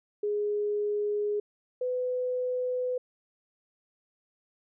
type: tone pair in turn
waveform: sine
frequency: 415.3 / 501.7 Hz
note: G#4 / B4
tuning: 0 / +27 cents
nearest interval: minor third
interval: 327 cents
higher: second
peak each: -26 / -27 dBFS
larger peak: first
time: 0.23-1.4 / 1.81-2.98 s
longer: neither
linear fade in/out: 5 ms
effects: none